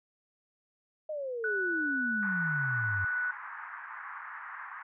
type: exponential sweep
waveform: sine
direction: down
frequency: 630 to 91.4 Hz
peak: -33 dBFS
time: 1.09-3.05 s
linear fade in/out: 5 ms
type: tone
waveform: sine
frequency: 1480 Hz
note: F#6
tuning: in tune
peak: -29 dBFS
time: 1.44-3.31 s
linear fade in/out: 2 ms
type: band-pass noise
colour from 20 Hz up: white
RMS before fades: -43 dBFS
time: 2.22-4.83 s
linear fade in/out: 10 ms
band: 920 to 1800 Hz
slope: 48 dB/octave
effects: none